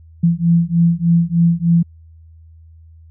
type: beating tone pair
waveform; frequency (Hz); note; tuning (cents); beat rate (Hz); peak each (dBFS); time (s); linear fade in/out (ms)
sine; 167.6 / 170.9; E3 / F3; +29 / -37; 3.3; -14; 0.23-1.83; 10
effects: added 81 Hz sine -40 dBFS peak until 3.1 s